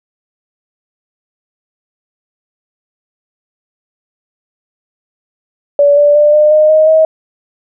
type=tone with pitch steps; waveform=sine; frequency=574 / 583.7 / 593.6 / 603.6 / 613.8 / 624.1 / 634.7 Hz; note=D5 / D5 / D5 / D5 / D#5 / D#5 / D#5; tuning=-40 / -11 / +18 / +47 / -24 / +5 / +34 cents; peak=-4 dBFS; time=5.79-7.05 s; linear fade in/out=2 ms; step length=180 ms; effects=none